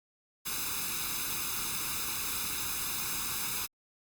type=noise with comb filter; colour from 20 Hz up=white; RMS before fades=-34 dBFS; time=0.45-3.67 s; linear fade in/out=20 ms; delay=0.79 ms; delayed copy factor=+0.75; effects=Opus 48 kbps